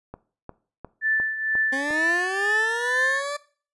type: click train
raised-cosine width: 1 ms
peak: -22 dBFS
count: 6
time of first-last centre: 0.14-1.907 s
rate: 2.83 Hz
type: tone with tremolo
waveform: sine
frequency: 1760 Hz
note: A6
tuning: in tune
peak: -18 dBFS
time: 1.01-3.23 s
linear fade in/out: 50 ms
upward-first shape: triangle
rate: 2.1 Hz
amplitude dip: 70%
type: linear sweep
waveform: 20% pulse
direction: up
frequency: 263.5 to 587.3 Hz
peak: -22 dBFS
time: 1.72-3.37 s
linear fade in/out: 10 ms
effects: noise-tail reverb RT60 0.4 s tail -18 dB re dry + resampled to 24000 Hz